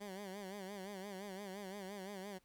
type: tone with vibrato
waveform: 15% pulse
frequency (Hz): 196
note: G3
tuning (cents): 0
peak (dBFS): -39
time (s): 0-2.39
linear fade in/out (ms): 20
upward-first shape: sine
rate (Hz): 5.8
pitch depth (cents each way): 100
effects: pink hiss -75 dBFS RMS until 2.44 s